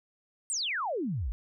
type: exponential sweep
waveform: sine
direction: down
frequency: 8870 to 46.55 Hz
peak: -29 dBFS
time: 0.5-1.32 s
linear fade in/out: 0 ms
effects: none

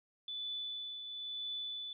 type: tone with tremolo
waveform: sine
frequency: 3483 Hz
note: A7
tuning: 18 cents flat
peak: -37 dBFS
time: 0.28-1.93 s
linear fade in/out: 2 ms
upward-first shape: triangle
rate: 1 Hz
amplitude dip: 50%
effects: none

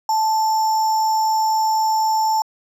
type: tone with sample-and-hold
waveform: sine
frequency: 876 Hz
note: A5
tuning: 8 cents flat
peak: -15 dBFS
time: 0.09-2.42 s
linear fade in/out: 2 ms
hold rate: 6300 Hz
effects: low-pass 11000 Hz 12 dB/octave

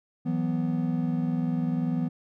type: chord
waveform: triangle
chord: E suspended second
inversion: none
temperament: equal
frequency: 164.81 / 185 / 246.9 Hz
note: E3 / F#3 / B3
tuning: 0 / 0 / 0 cents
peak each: -26 / -30 / -26 dBFS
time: 0.25-2.09 s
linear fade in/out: 20 ms
effects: none

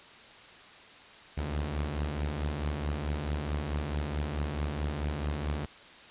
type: beating tone pair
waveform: sawtooth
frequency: 70.1 / 74.7 Hz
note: C#2 / D2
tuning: +20 / +30 cents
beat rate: 4.6 Hz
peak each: -32 / -28 dBFS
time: 1.37-5.66 s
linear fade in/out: 10 ms
effects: white hiss -51 dBFS RMS until 6.1 s + resampled to 8000 Hz

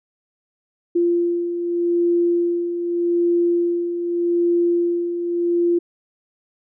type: beating tone pair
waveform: sine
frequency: 344.8 / 345.63 Hz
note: F4 / F4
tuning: -22 / -18 cents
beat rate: 0.83 Hz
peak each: -25 / -17 dBFS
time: 0.95-5.79 s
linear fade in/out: 10 ms
effects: none

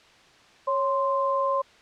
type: tone pair together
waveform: sine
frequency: 551.5 / 1044 Hz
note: C#5 / C6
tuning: -9 / -4 cents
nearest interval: major seventh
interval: 1105 cents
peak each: -25 / -24 dBFS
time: 0.67-1.62 s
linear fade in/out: 10 ms
effects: white hiss -54 dBFS RMS until 1.81 s + low-pass 4000 Hz 12 dB/octave

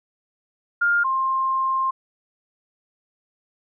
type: tone pair in turn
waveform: sine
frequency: 1408 / 1057.9 Hz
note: F6 / C6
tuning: +14 / +19 cents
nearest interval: perfect fourth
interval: 495 cents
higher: first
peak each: -16 / -19 dBFS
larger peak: first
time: 0.81-1.04 / 1.04-1.91 s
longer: second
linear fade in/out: 10 ms
effects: none

